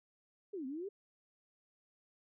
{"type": "exponential two-way sweep", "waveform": "sine", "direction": "down then up", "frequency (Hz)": [430, 250.8, 419], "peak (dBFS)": -39, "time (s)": [0.53, 0.89], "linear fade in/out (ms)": 10, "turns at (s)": 0.66, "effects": []}